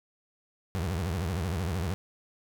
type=tone with vibrato; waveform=30% pulse; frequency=87.31 Hz; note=F2; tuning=in tune; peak=-26 dBFS; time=0.75-1.94 s; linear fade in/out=0 ms; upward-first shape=triangle; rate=13 Hz; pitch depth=260 cents each way; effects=11-bit